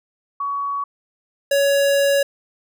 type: tone pair in turn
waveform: sine / square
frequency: 1125 / 560.2 Hz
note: C#6 / C#5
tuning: +25 / +18 cents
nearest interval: octave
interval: 1207 cents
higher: first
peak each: -21 / -15 dBFS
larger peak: second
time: 0.4-0.84 / 1.51-2.23 s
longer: second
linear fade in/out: 5 ms
effects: none